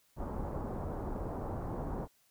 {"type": "low-pass noise", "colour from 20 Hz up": "pink", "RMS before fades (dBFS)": -38, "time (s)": [0.16, 2.08], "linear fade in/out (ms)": 50, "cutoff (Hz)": 1000, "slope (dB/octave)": 24, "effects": ["white hiss -70 dBFS RMS until 2.3 s"]}